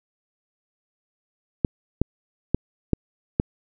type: clicks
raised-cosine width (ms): 3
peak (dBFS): -5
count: 5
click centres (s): 1.648 / 2.016 / 2.546 / 2.933 / 3.399
effects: none